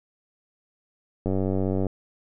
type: click train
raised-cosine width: 2 ms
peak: -13 dBFS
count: 59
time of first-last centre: 1.26-1.867 s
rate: 95.5 Hz
effects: none